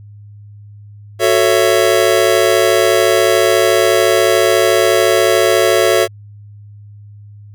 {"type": "chord", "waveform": "square", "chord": "F# minor seventh", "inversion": "none", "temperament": "just", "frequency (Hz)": [370, 444, 555, 666], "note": ["F#4", "A4", "C#5", "E5"], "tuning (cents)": [0, 16, 2, 18], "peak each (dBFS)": -16, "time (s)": [1.19, 6.08], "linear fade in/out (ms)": 50, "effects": ["added 103 Hz sine -34 dBFS peak until 7.54 s"]}